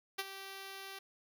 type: tone with ADSR envelope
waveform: 5% pulse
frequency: 389.1 Hz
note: G4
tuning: 13 cents flat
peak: -22 dBFS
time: 0.18-0.99 s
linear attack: 13 ms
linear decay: 34 ms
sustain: -12 dB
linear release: 6 ms
effects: none